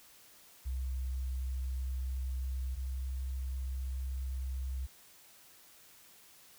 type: tone pair in turn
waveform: sine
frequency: 64.5 / 65.17 Hz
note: C2 / C2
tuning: -24 / -6 cents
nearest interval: unison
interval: 18 cents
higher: second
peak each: -33 / -34 dBFS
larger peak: first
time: 0.65-2.76 / 2.76-4.87 s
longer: neither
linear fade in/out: 20 ms
effects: white hiss -59 dBFS RMS until 6.58 s